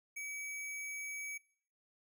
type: tone with sample-and-hold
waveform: sine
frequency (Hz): 2285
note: D7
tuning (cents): -48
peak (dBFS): -40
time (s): 0.16-1.38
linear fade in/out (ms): 10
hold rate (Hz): 8820
effects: noise-tail reverb RT60 0.5 s tail -21 dB re dry